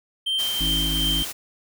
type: tone with tremolo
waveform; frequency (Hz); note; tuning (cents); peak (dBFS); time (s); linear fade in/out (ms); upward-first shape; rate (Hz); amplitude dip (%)
triangle; 3136; G7; 0; -19; 0.26-1.25; 10; triangle; 2.7; 40
type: noise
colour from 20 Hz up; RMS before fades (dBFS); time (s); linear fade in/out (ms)
white; -32; 0.38-1.33; 20
type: harmonic tone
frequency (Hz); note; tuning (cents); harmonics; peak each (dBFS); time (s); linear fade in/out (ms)
53; G#1; +36; 1 / 3 / 5 / 6; -26 / -31 / -33 / -34; 0.6-1.23; 10
effects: none